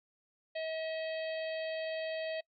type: harmonic tone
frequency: 640 Hz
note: D#5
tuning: 49 cents sharp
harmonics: 1 / 3 / 4 / 5 / 6 / 7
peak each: -35 / -45 / -47 / -49 / -51 / -52 dBFS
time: 0.55-2.41 s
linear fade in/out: 10 ms
effects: noise-tail reverb RT60 0.1 s tail -26 dB re dry + MP3 32 kbps